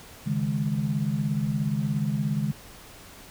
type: chord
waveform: sine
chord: C# suspended second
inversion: none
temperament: equal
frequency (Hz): 138.59 / 155.56 / 207.7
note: C#3 / D#3 / G#3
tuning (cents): 0 / 0 / 0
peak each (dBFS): -28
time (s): 0.26-2.52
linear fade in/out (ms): 10
effects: pink hiss -47 dBFS RMS until 3.3 s